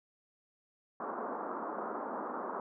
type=band-pass noise; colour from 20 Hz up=white; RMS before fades=-39 dBFS; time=1-2.6 s; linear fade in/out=2 ms; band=210 to 1300 Hz; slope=48 dB/octave; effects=none